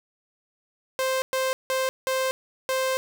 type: tone bursts at uneven times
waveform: sawtooth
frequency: 523.3 Hz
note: C5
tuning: in tune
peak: -19 dBFS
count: 5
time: 0.99-1.22 / 1.33-1.53 / 1.7-1.89 / 2.07-2.31 / 2.69-2.97 s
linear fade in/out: 0 ms
effects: none